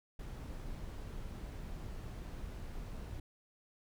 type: noise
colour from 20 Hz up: brown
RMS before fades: -44 dBFS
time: 0.19-3.2 s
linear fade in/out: 5 ms
effects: none